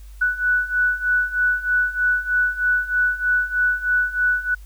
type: beating tone pair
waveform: sine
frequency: 1480 / 1483.2 Hz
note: F#6 / F#6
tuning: 0 / +4 cents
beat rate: 3.2 Hz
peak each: -22 / -19 dBFS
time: 0.21-4.55 s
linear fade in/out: 10 ms
effects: added 50 Hz sine -37 dBFS peak until 4.65 s + white hiss -55 dBFS RMS until 4.65 s